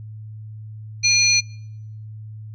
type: tone cluster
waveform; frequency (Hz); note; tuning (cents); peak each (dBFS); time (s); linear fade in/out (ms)
sine; 2409 / 4236 / 6000; D7 / C8 / F#8; +43 / +21 / +23; -18; 1.03-1.41; 20
effects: noise-tail reverb RT60 0.8 s tail -26 dB re dry + added 108 Hz sine -33 dBFS peak until 2.54 s